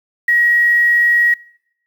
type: tone with quantisation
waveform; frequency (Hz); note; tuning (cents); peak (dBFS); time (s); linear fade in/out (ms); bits
sine; 1902; A#6; +34; -10; 0.28-1.34; 5; 6
effects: noise-tail reverb RT60 0.8 s tail -24 dB re dry